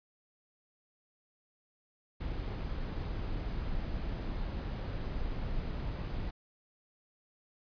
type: noise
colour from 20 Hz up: brown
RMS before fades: -36 dBFS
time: 2.2-6.31 s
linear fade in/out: 10 ms
effects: resampled to 11025 Hz